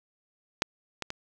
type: clicks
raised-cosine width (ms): 0.2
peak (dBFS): -6 / -15 / -17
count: 3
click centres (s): 0.621 / 1.023 / 1.104
effects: none